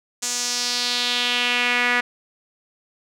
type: tone with band-pass filter sweep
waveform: sawtooth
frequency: 244.1 Hz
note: B3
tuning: 20 cents flat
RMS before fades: -22 dBFS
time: 0.22-2.01 s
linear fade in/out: 10 ms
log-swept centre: 7000 to 1900 Hz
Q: 2.6
effects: none